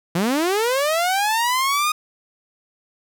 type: linear sweep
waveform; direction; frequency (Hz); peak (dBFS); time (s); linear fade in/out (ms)
sawtooth; up; 161 to 1244.5; -14; 0.15-1.92; 5
effects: none